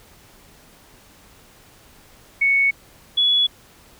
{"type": "tone pair in turn", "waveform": "sine", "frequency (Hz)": [2217, 3394], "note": ["C#7", "G#7"], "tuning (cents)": [0, 37], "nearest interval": "perfect fifth", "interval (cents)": 737, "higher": "second", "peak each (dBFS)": -14, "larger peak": "neither", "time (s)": [[2.41, 2.71], [3.17, 3.47]], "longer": "neither", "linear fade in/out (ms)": 10, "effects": ["pink hiss -50 dBFS RMS until 3.99 s"]}